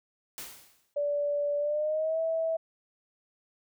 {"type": "noise with exponential decay", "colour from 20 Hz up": "white", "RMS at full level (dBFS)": -38, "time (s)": [0.38, 0.94], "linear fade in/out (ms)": 0, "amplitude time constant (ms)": 120}
{"type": "tone with pitch glide", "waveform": "sine", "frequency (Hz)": [580, 651], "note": ["D5", "E5"], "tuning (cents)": [-22, -22], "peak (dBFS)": -26, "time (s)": [0.96, 2.57], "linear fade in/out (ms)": 10, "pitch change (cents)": 200, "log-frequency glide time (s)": [1.58, 2.2]}
{"effects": []}